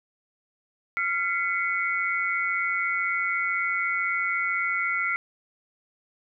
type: tone cluster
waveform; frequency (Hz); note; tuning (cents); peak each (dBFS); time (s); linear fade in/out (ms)
sine; 1384 / 2026 / 2212; F6 / B6 / C#7; -16 / +44 / -4; -28; 0.97-5.16; 0
effects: none